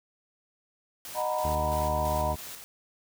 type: noise with tremolo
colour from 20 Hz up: white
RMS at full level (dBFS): -41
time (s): 1.05-2.64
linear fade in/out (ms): 0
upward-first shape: square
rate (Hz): 3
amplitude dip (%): 40
type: chord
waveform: sine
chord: B major seventh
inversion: first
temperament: just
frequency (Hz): 617.4 / 740.8 / 926 / 987.8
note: D#5 / F#5 / A#5 / B5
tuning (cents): -14 / +2 / -12 / 0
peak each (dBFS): -30 / -33 / -34 / -32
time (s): 1.14-2.36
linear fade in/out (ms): 50
type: harmonic tone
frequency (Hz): 76.4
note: D#2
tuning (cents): -31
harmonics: 1 / 2 / 3 / 4 / 5 / 6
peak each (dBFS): -31 / -37 / -41 / -43 / -45 / -47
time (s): 1.44-2.36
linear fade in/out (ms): 10
effects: none